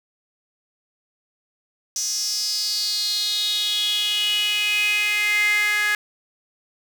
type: tone with high-pass filter sweep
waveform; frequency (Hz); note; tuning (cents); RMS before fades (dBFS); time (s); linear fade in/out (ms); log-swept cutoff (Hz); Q
sawtooth; 417.9; G#4; +11; -22; 1.96-5.95; 2; 5900 to 1800; 7.7
effects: none